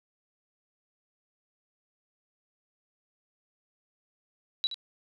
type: tone with echo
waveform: sine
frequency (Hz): 3920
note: B7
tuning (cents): -14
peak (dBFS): -24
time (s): 4.64-4.67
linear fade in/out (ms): 0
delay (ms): 73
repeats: 1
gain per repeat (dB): -10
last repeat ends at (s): 4.743
effects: none